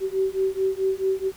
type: beating tone pair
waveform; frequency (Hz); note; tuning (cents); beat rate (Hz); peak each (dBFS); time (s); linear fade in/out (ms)
sine; 380.6 / 385.2; F#4 / G4; +49 / -30; 4.6; -24; 0-1.32; 50
effects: pink hiss -48 dBFS RMS until 1.36 s